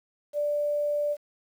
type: tone with quantisation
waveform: sine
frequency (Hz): 587.3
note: D5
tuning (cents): 0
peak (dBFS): -24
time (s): 0.33-1.17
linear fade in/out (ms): 50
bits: 9
effects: none